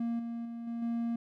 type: tone with level steps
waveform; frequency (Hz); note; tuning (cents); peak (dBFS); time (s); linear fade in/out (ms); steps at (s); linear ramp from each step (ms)
triangle; 233.1; A#3; 0; -28 / -33 / -36 / -32 / -28; 0-1.16; 5; 0.19 / 0.45 / 0.67 / 0.82; 5
effects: none